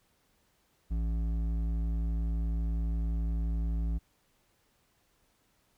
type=tone with hard clipping; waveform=sine; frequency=55.9 Hz; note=A1; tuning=28 cents sharp; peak=-30 dBFS; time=0.9-3.99 s; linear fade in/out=20 ms; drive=9 dB; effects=pink hiss -71 dBFS RMS until 5.77 s